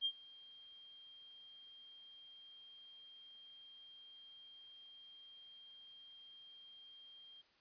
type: tone with ADSR envelope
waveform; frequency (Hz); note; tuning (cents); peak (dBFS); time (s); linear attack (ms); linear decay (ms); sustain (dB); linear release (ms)
sine; 3200; G7; +35; -32; 0.01-7.42; 43; 64; -24; 15
effects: white hiss -71 dBFS RMS until 7.6 s + resampled to 11025 Hz